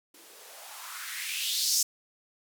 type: noise with band-pass filter sweep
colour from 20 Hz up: violet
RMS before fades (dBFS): -33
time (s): 0.14-1.83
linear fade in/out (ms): 5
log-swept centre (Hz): 290 to 6200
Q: 3.3
effects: none